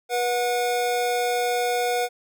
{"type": "tone pair together", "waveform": "square", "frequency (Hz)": [485.9, 728], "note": ["B4", "F#5"], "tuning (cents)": [-28, -28], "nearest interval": "perfect fifth", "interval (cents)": 700, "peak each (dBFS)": -25, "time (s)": [0.09, 2.09], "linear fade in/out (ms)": 50, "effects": []}